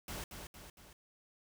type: noise with echo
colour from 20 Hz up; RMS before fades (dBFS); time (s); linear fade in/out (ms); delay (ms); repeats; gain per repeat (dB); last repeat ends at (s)
pink; -43; 0.08-0.24; 2; 230; 3; -5; 0.93
effects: none

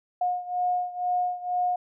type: beating tone pair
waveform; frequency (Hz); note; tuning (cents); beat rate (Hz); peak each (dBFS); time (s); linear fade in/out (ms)
sine; 719 / 721.1; F#5 / F#5; -50 / -45; 2.1; -26 / -29; 0.21-1.76; 5
effects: none

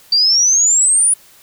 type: exponential sweep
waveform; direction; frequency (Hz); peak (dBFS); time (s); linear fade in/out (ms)
sine; up; 4616 to 9900; -9; 0.12-1.14; 5
effects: white hiss -46 dBFS RMS until 1.42 s

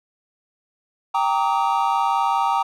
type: tone cluster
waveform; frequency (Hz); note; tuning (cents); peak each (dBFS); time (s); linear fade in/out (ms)
triangle; 787 / 926 / 1154 / 1259; G5 / A#5 / D6 / D#6; +7 / -12 / -31 / +20; -20 / -19 / -24 / -25; 1.14-2.63; 10
effects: none

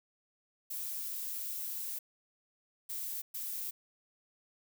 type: noise bursts at uneven times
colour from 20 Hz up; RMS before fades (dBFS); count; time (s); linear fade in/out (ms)
violet; -39; 3; 0.7-1.99 / 2.89-3.22 / 3.34-3.71; 10
effects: none

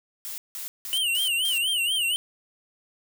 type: noise bursts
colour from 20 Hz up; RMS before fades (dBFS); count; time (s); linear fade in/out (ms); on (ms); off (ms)
blue; -35; 5; 0.25-1.58; 0; 130; 170
type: tone with vibrato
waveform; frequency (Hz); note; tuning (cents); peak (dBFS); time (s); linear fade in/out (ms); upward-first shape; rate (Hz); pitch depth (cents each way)
square; 2947; F#7; -8; -23; 0.93-2.16; 0; sine; 4.2; 140
effects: none

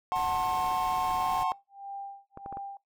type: chord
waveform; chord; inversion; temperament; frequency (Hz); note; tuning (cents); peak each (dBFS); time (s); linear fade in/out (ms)
triangle; F# diminished; none; just; 740 / 888 / 1065.6; F#5 / A5 / C6; 0 / +16 / +31; -28 / -30 / -28; 0.12-1.52; 0
type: noise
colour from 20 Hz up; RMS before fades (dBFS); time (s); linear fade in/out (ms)
pink; -43; 0.15-1.44; 10
type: tone with tremolo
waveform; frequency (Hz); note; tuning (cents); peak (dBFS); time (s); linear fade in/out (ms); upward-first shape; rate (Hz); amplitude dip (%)
sine; 794; G5; +22; -35; 1.19-2.77; 2; sine; 1.6; 100
type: clicks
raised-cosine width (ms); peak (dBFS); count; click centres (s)
1; -27; 4; 2.374 / 2.461 / 2.526 / 2.571
effects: noise-tail reverb RT60 0.2 s tail -24 dB re dry

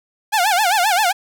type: tone with vibrato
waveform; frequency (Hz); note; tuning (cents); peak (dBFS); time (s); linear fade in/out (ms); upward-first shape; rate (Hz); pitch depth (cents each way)
sawtooth; 784; G5; 0; -10; 0.32-1.13; 20; sine; 7.6; 210
effects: none

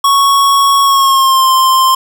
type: tone with pitch glide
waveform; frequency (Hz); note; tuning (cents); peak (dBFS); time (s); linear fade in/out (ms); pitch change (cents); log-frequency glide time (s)
square; 1108.7 to 1048.9; C#6 to C6; 0 to +4; -7; 0.04-1.95; 5; -96; 0.83-1.47
effects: none

